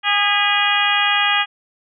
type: harmonic tone with a mistuned harmonic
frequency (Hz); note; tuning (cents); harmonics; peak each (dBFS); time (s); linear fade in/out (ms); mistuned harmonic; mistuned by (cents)
410; G#4; -22; 2 / 3 / 4 / 5 / 6 / 7 / 8; -22 / -22 / -22 / -22 / -22 / -22 / -22; 0.03-1.46; 50; 5; -58
effects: none